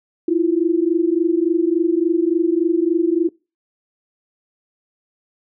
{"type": "tone pair together", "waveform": "sine", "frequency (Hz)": [325.3, 348.8], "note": ["E4", "F4"], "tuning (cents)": [-23, -2], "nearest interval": "minor second", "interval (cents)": 121, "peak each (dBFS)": -17, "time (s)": [0.28, 3.29], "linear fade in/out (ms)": 5, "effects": ["noise-tail reverb RT60 0.3 s tail -24 dB re dry"]}